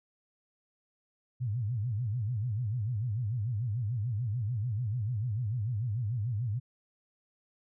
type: tone with vibrato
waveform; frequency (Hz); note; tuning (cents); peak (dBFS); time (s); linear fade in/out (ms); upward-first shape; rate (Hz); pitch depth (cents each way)
sine; 113.1; A2; +48; -29; 1.4-6.6; 20; sine; 6.8; 220
effects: none